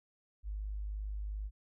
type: tone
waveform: sine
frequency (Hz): 51.3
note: G#1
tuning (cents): -21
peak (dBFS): -36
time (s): 0.43-1.51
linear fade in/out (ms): 50
effects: none